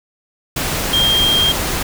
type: tone in noise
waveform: sine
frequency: 3207 Hz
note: G7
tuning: 39 cents sharp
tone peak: -12 dBFS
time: 0.93-1.52 s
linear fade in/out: 5 ms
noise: pink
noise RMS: -20 dBFS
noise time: 0.56-1.83 s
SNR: +5 dB
effects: none